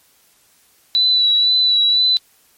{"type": "tone with vibrato", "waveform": "sine", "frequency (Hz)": 3954, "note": "B7", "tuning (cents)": 1, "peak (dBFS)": -11, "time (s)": [0.95, 2.17], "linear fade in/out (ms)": 0, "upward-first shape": "sine", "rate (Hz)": 2, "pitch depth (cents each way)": 27, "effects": ["white hiss -55 dBFS RMS until 2.57 s", "MP3 64 kbps"]}